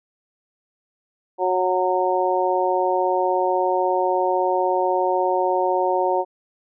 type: harmonic tone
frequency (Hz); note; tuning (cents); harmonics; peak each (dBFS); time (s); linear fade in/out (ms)
183.7; F#3; -12; 2 / 3 / 4 / 5; -23 / -23 / -23 / -23; 1.38-6.25; 50
effects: none